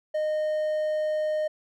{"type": "tone", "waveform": "triangle", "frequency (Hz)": 615, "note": "D#5", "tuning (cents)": -20, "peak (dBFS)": -22, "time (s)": [0.14, 1.48], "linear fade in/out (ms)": 10, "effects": []}